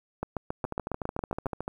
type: two click trains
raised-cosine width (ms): 1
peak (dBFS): -16 / -18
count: 10 / 15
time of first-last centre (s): 0.23-1.466 / 0.65-1.679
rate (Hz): 7.28 / 13.6
effects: 9-bit